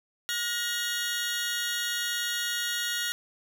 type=tone cluster; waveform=20% pulse; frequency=1440 / 1881 / 3341 Hz; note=F#6 / A#6 / G#7; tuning=-47 / +15 / +10 cents; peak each=-27 / -27 / -29 dBFS; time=0.29-3.12 s; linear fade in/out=0 ms; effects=none